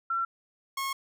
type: tone pair in turn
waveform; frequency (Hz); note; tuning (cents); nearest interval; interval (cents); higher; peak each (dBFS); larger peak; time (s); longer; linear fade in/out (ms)
sine / sawtooth; 1356 / 1087.6; E6 / C#6; +49 / -33; major third; 382; first; -26; neither; 0.1-0.25 / 0.77-0.93; second; 5
effects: none